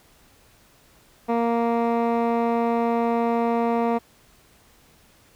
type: tone with low-pass filter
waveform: 15% pulse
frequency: 233.1 Hz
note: A#3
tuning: in tune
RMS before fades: -22 dBFS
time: 1.28-3.99 s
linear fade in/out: 20 ms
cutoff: 1300 Hz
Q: 0.86
effects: pink hiss -56 dBFS RMS until 5.35 s